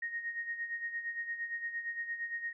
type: tone with tremolo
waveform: sine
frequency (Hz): 1864.7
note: A#6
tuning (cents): 0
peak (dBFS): -33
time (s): 0.02-2.53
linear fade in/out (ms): 5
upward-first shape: sine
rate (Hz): 8.7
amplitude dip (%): 65
effects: none